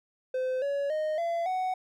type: tone with pitch steps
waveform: triangle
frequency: 514 / 563.8 / 618.4 / 678.2 / 743.9 Hz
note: C5 / C#5 / D#5 / E5 / F#5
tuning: -31 / +29 / -11 / +49 / +9 cents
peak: -25 dBFS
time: 0.34-1.74 s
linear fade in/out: 5 ms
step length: 280 ms
effects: none